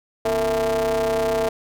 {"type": "ring-modulated tone", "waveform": "45% pulse", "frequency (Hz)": 103.83, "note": "G#2", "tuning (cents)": 0, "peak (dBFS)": -16, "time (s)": [0.25, 1.49], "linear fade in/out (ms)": 5, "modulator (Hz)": 555, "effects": []}